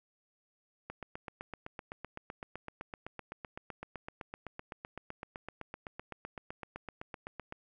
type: click train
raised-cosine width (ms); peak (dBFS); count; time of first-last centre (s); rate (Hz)
0.5; -26; 53; 0.9-7.524; 7.85
effects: none